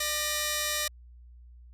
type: tone pair together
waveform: 5% pulse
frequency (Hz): 598.5 / 1900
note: D5 / A#6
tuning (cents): +33 / +33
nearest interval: octave + minor sixth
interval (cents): 2000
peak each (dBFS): -19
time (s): 0-0.88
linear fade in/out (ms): 5
effects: added 60 Hz sine -48 dBFS peak until 1.73 s + low-pass 12000 Hz 12 dB/octave